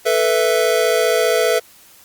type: chord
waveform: square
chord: A suspended second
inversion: none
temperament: just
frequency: 440 / 495 / 660 Hz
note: A4 / B4 / E5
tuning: 0 / +4 / +2 cents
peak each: -19 dBFS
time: 0.05-1.6 s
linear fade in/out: 20 ms
effects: white hiss -47 dBFS RMS until 2.04 s + Opus 48 kbps